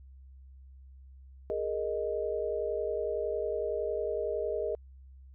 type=chord; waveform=sine; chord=Ab suspended second; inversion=none; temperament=equal; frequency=415.3 / 466.2 / 622.3 Hz; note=Ab4 / Bb4 / Eb5; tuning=0 / 0 / 0 cents; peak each=-34 dBFS; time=1.5-4.75 s; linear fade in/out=0 ms; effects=added 66 Hz sine -49 dBFS peak until 5.34 s